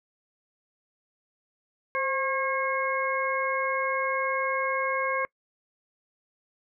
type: harmonic tone with a mistuned harmonic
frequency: 541 Hz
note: C#5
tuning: 42 cents flat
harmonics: 1 / 2 / 3 / 4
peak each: -30 / -29 / -33 / -31 dBFS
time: 1.95-5.25 s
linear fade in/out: 0 ms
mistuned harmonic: 1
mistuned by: -49 cents
effects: noise-tail reverb RT60 0.1 s tail -25 dB re dry